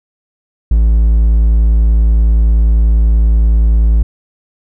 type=tone; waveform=triangle; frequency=55.2 Hz; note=A1; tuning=6 cents sharp; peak=-4 dBFS; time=0.71-4.03 s; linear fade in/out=5 ms; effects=none